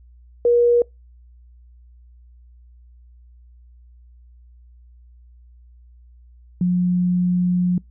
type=tone pair in turn; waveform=sine; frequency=477.9 / 179.01 Hz; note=A#4 / F3; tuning=+43 / +43 cents; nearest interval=octave + perfect fourth; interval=1700 cents; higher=first; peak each=-12 / -15 dBFS; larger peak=first; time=0.45-0.82 / 6.61-7.78 s; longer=second; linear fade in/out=2 ms; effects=noise-tail reverb RT60 0.2 s tail -26 dB re dry + added 60 Hz sine -45 dBFS peak until 7.9 s